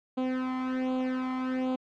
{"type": "tone with flanger", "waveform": "sawtooth", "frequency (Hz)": 257.3, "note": "C4", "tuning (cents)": -29, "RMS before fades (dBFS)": -30, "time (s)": [0.17, 1.76], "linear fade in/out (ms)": 10, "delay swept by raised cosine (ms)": [0.27, 0.95], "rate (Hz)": 1.3, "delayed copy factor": 0.8, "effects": ["low-pass 2000 Hz 12 dB/octave", "AAC 64 kbps"]}